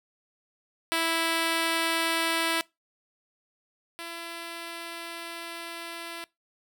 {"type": "tone pair in turn", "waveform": "5% pulse", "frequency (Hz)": [329.6, 336.5], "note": ["E4", "E4"], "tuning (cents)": [0, 36], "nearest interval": "unison", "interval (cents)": 36, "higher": "second", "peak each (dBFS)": [-13, -25], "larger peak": "first", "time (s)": [[0.92, 2.61], [3.99, 6.24]], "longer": "second", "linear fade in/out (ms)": 0, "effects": ["noise-tail reverb RT60 0.2 s tail -22 dB re dry"]}